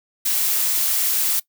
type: noise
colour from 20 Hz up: blue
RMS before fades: -20 dBFS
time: 0.25-1.4 s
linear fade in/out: 10 ms
effects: noise-tail reverb RT60 0.1 s tail -20 dB re dry